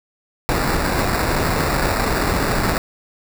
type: noise with sample-and-hold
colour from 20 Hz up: pink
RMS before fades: -19 dBFS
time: 0.49-2.78 s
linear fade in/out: 0 ms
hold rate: 3150 Hz
effects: none